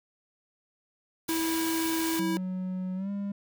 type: noise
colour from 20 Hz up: white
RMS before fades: -35 dBFS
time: 1.28-2.2 s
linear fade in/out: 10 ms
type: tone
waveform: square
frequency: 326.2 Hz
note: E4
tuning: 18 cents flat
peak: -28 dBFS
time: 1.29-2.37 s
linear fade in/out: 0 ms
type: tone with pitch glide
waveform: triangle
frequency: 185 to 200.6 Hz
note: F#3 to G3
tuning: 0 to +40 cents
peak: -28 dBFS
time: 2.19-3.32 s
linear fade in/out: 5 ms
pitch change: +140 cents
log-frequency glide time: 2.95-3.1 s
effects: none